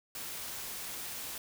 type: noise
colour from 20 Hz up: white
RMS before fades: -41 dBFS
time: 0.15-1.38 s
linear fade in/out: 2 ms
effects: none